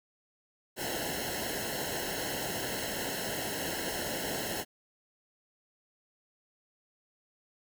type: noise with comb filter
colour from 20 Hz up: pink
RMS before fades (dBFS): -35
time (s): 0.76-4.65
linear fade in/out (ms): 50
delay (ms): 0.84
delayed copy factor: -0.95
effects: none